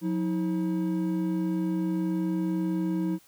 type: tone pair together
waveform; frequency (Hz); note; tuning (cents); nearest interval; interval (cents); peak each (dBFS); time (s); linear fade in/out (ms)
triangle; 180 / 320.3; F#3 / E4; -47 / -50; minor seventh; 997; -26; 0.01-3.19; 50
effects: white hiss -59 dBFS RMS until 3.27 s